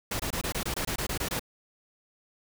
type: noise bursts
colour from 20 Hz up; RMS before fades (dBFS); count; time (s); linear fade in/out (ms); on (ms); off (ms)
pink; -31; 12; 0.11-1.395; 5; 86; 23
effects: none